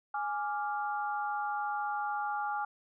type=chord; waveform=sine; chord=D diminished; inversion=second; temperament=equal; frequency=830.6 / 1174.7 / 1396.9 Hz; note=Ab5 / D6 / F6; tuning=0 / 0 / 0 cents; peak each=-33 / -39 / -38 dBFS; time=0.14-2.65 s; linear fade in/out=5 ms; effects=none